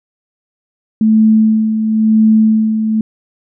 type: tone with tremolo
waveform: sine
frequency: 218.7 Hz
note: A3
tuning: 10 cents flat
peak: -5 dBFS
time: 1.01-3.01 s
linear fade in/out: 2 ms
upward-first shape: sine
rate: 0.97 Hz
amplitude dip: 55%
effects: none